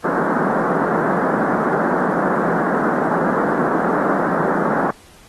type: band-pass noise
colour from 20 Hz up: pink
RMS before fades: -19 dBFS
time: 0.04-4.91 s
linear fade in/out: 5 ms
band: 170 to 1600 Hz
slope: 48 dB/octave
effects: pink hiss -47 dBFS RMS until 5.28 s + AAC 32 kbps